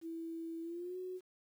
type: tone with pitch glide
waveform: sine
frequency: 329.6 to 367.8 Hz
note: E4 to F#4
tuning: 0 to -10 cents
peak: -40 dBFS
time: 0.01-1.21 s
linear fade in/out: 50 ms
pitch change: +190 cents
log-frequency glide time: 0.62-0.97 s
effects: 11-bit